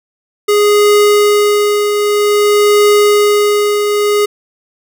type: tone with tremolo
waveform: square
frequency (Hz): 414.3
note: G#4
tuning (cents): -4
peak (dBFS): -6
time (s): 0.48-4.26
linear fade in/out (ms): 10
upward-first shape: triangle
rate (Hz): 0.52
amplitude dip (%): 50
effects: none